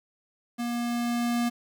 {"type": "tone with level ramp", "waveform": "square", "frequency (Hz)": 238.2, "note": "A#3", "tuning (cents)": 38, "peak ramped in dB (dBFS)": [-29, -24], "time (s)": [0.58, 1.5], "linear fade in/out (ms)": 20, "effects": ["9-bit"]}